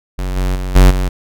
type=tone with level steps; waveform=square; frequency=46.25 Hz; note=F#1; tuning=in tune; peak=-18 / -14 / -19 / -4 / -14 dBFS; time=0.18-1.09 s; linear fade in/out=10 ms; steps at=0.36 / 0.55 / 0.75 / 0.9 s; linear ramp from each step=10 ms; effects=none